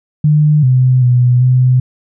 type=tone with pitch steps; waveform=sine; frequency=150.7 / 128.1 / 123.8 / 127.2 Hz; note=D3 / C3 / B2 / C3; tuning=+45 / -36 / +5 / -48 cents; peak=-6 dBFS; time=0.24-1.8 s; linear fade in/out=5 ms; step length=390 ms; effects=none